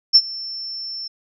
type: tone with ADSR envelope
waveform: sine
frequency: 5370 Hz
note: E8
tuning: 31 cents sharp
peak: -5 dBFS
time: 0.13-1.08 s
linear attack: 27 ms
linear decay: 51 ms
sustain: -22 dB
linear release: 9 ms
effects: none